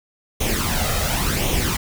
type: noise with flanger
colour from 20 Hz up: pink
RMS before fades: -21 dBFS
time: 0.4-1.77 s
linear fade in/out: 10 ms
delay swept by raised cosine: 0.31 to 1.61 ms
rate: 0.92 Hz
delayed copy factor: +0.6
effects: none